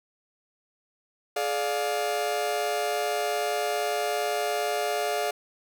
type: chord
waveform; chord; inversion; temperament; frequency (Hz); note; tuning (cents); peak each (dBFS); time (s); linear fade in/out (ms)
40% pulse; D diminished; second; just; 422.9 / 587.3 / 704.8; Ab4 / D5 / F5; +31 / 0 / +16; -30 / -30 / -28; 1.36-5.31; 5
effects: none